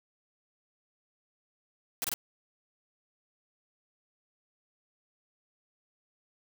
white noise bursts, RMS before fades -32 dBFS, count 3, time 2.02-2.139 s, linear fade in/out 0 ms, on 23 ms, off 25 ms, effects none

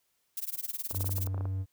violet noise with tremolo, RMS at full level -33 dBFS, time 0.37-1.27 s, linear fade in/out 2 ms, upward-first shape sine, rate 19 Hz, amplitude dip 95%
clicks, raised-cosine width 1 ms, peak -27 dBFS, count 11, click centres 0.911 / 0.947 / 1.007 / 1.044 / 1.093 / 1.183 / 1.273 / 1.345 / 1.379 / 1.409 / 1.455 s
triangle tone, 95.3 Hz, G2, 48 cents flat, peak -28 dBFS, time 0.92-1.66 s, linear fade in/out 50 ms
effects white hiss -75 dBFS RMS until 1.72 s

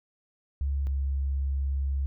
sine tone pair in turn, 69.5 / 68.5 Hz, C#2 / C#2, +5 / -20 cents, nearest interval unison, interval 25 cents, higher first, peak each -25 / -25 dBFS, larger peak neither, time 0.61-0.87 / 0.87-2.06 s, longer second, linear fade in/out 0 ms, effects none

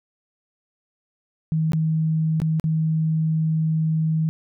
sine tone with dropouts, 158.8 Hz, D#3, 36 cents sharp, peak -18 dBFS, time 1.52-4.29 s, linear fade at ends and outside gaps 0 ms, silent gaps 1.72-1.733 / 2.401-2.418 / 2.598-2.641 s, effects none

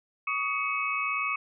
sine tone cluster, 1127 / 1248 / 2231 / 2568 Hz, C#6 / D#6 / C#7 / E7, +28 / +5 / +11 / -46 cents, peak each -32 / -35 / -32 / -31 dBFS, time 0.27-1.36 s, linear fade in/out 5 ms, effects none

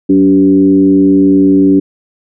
sine tone with frequency modulation, 287.2 Hz, D4, 39 cents flat, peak -4 dBFS, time 0.09-1.8 s, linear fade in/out 10 ms, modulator 99.3 Hz, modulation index 0.73, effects none

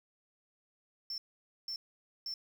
sine tone bursts, 5380 Hz, E8, 34 cents sharp, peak -34 dBFS, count 3, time 1.1-2.34 s, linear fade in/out 2 ms, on 80 ms, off 500 ms, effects tanh soft clip ceiling -36 dBFS + 10-bit

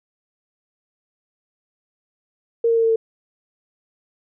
sine tone with pitch steps, 462.8 / 459.3 / 455.9 / 452.5 / 449.1 Hz, A#4 / A#4 / A#4 / A4 / A4, -13 / -26 / -39 / +48 / +35 cents, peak -14 dBFS, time 2.64-2.96 s, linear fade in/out 5 ms, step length 64 ms, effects none

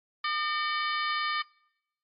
harmonic tone with a mistuned harmonic, 605 Hz, D#5, 49 cents flat, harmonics 2 / 3 / 4 / 5 / 6 / 7 / 8, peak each -30 / -34 / -36 / -38 / -40 / -41 / -42 dBFS, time 0.24-1.42 s, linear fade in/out 5 ms, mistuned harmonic 4, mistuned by -100 cents, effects noise-tail reverb RT60 0.9 s tail -26 dB re dry + AAC 32 kbps

